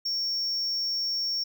triangle tone, 5490 Hz, F8, 31 cents flat, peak -25 dBFS, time 0.05-1.44 s, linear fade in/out 10 ms, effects none

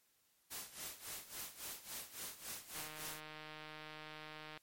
white noise with tremolo, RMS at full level -45 dBFS, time 0.5-3.21 s, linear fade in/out 20 ms, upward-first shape sine, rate 3.6 Hz, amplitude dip 80%
click train, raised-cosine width 0.3 ms, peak -34 dBFS, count 282, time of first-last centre 2.75-4.575 s, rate 154 Hz
effects white hiss -75 dBFS RMS until 4.62 s + MP3 64 kbps

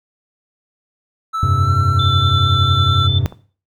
triangle tone with pitch glide, 1314 to 1343.9 Hz, E6 to E6, -6 to +33 cents, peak -16 dBFS, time 1.33-3.08 s, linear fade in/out 20 ms, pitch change +39 cents, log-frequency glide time 1.58-1.72 s
triangle chord, F suspended second, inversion none, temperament just, 87.31 / 98.22 / 130.96 Hz, F2 / G2 / C3, 0 / +4 / +2 cents, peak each -17 / -14 / -16 dBFS, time 1.43-3.26 s, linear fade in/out 0 ms
sine tone with vibrato, 3520 Hz, A7, in tune, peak -18 dBFS, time 1.99-3.19 s, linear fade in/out 5 ms, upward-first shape sine, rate 4.5 Hz, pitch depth 8 cents each way
click, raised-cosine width 1 ms, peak -21 dBFS, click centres 3.324 s
effects noise-tail reverb RT60 0.4 s tail -17 dB re dry

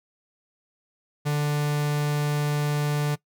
45% pulse tone, 147.3 Hz, D3, 6 cents sharp, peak -22 dBFS, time 1.25-3.16 s, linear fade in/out 20 ms, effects noise-tail reverb RT60 0.1 s tail -20 dB re dry

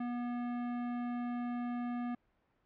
sine tone with hard clipping, 242.2 Hz, B3, 34 cents flat, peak -37 dBFS, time 0-2.15 s, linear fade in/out 5 ms, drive 18 dB, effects pink hiss -75 dBFS RMS until 2.65 s + low-pass 2000 Hz 12 dB/octave

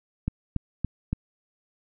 click train, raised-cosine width 5 ms, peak -13 dBFS, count 4, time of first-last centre 0.28-1.13 s, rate 3.53 Hz, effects none

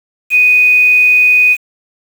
sine tone with quantisation, 2489 Hz, D#7, in tune, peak -5 dBFS, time 0.3-1.57 s, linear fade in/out 50 ms, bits 5, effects none

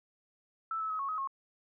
sine tone with pitch steps, 1320 / 1302 / 1275 / 1102 / 1268 / 1086 Hz, E6 / E6 / D#6 / C#6 / D#6 / C#6, +2 / -22 / +42 / -11 / +32 / -36 cents, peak -32 dBFS, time 0.71-1.274 s, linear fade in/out 2 ms, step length 94 ms, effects none

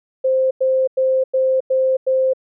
sine tone bursts, 523.3 Hz, C5, in tune, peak -13 dBFS, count 6, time 0.24-2.335 s, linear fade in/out 10 ms, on 270 ms, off 95 ms, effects none

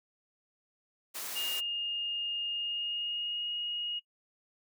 white high-pass noise, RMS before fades -39 dBFS, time 1.14-1.61 s, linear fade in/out 20 ms, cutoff 330 Hz, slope 12 dB/octave
sine tone with pitch glide, 2835 to 2875 Hz, F7 to F7, +25 to +50 cents, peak -32 dBFS, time 1.35-4 s, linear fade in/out 20 ms, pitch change +25 cents, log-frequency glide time 2.5-3.51 s
effects noise-tail reverb RT60 0.1 s tail -23 dB re dry

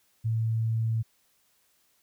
sine tone, 112.6 Hz, A2, 40 cents sharp, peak -24 dBFS, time 0.24-1.03 s, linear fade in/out 20 ms, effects white hiss -68 dBFS RMS until 2.02 s

